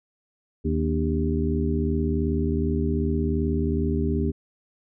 harmonic tone with a mistuned harmonic, 79.2 Hz, D#2, 31 cents sharp, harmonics 1 / 2 / 3 / 4 / 5, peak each -25 / -29 / -27 / -30 / -29 dBFS, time 0.64-4.32 s, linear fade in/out 20 ms, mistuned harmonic 4, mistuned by -93 cents, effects none

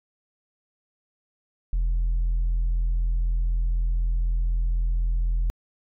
sine tone, 42 Hz, E1, 33 cents sharp, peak -18 dBFS, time 1.73-5.5 s, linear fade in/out 0 ms, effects tanh soft clip ceiling -19 dBFS

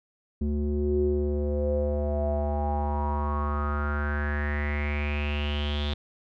square tone with low-pass filter sweep, 73.42 Hz, D2, in tune, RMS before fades -27 dBFS, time 0.41-5.94 s, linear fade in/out 5 ms, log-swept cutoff 280 to 3600 Hz, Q 8.1, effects none

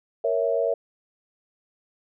sine chord, A# diminished, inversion none, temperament equal, 466.2 / 554.4 / 659.3 Hz, A#4 / C#5 / E5, 0 / 0 / 0 cents, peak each -25 dBFS, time 0.24-0.74 s, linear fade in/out 5 ms, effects none

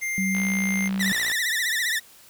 square tone, 2100 Hz, C7, 6 cents sharp, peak -26 dBFS, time 0.01-0.89 s, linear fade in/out 20 ms
sine tone with pitch glide, 191.2 to 193.42 Hz, G3 to G3, -43 to -23 cents, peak -23 dBFS, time 0.18-1.12 s, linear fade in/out 0 ms, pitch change +20 cents, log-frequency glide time 0.32-0.42 s
click train, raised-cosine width 0.3 ms, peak -19 dBFS, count 58, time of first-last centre 0.35-1.316 s, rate 59 Hz
sawtooth tone with vibrato, 1870 Hz, A#6, 5 cents sharp, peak -19 dBFS, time 0.99-2 s, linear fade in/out 20 ms, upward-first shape triangle, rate 15 Hz, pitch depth 150 cents each way
effects white hiss -51 dBFS RMS until 2.29 s

